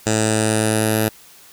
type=tone with low-pass filter sweep; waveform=10% pulse; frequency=109 Hz; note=A2; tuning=16 cents flat; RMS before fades=-18 dBFS; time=0.06-1.09 s; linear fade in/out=10 ms; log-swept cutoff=7500 to 12000 Hz; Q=6.5; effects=white hiss -46 dBFS RMS until 1.52 s